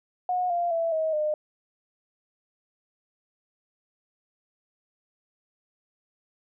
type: tone with pitch steps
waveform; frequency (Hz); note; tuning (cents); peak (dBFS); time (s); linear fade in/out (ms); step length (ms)
sine; 726 / 694.4 / 664.2 / 635.3 / 607.7; F#5 / F5 / E5 / D#5 / D#5; -33 / -10 / +13 / +36 / -41; -23; 0.29-1.34; 2; 210
effects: none